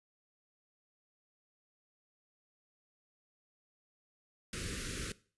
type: band-stop noise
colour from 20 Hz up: pink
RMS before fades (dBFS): -40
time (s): 4.53-5.12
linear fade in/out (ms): 2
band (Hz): 510 to 1300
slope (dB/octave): 48
effects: noise-tail reverb RT60 0.4 s tail -19 dB re dry + resampled to 24000 Hz